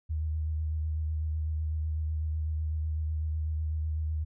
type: tone with vibrato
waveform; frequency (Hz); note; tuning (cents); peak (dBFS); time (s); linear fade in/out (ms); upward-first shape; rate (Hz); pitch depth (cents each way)
sine; 77.9; D#2; +3; -28; 0.09-4.25; 20; sine; 8; 25
effects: none